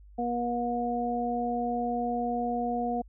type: harmonic tone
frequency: 239.9 Hz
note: A#3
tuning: 50 cents sharp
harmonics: 1 / 2 / 3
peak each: -31 / -34 / -30 dBFS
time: 0.18-3.02 s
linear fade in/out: 10 ms
effects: added 50 Hz sine -49 dBFS peak until 3.08 s